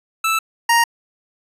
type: tone pair in turn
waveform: 25% pulse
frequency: 1318.5 / 934.7 Hz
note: E6 / A#5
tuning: 0 / +4 cents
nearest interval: tritone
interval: 596 cents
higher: first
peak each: -12 / -8 dBFS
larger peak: second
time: 0.24-0.39 / 0.69-0.84 s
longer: neither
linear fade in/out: 5 ms
effects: resampled to 32000 Hz